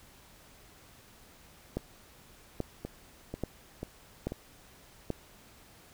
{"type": "two click trains", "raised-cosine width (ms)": 2, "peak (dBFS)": [-18, -23], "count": [5, 4], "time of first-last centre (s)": [[1.77, 5.103], [2.85, 4.321]], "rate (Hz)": [1.2, 2.04], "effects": ["pink hiss -57 dBFS RMS until 5.93 s"]}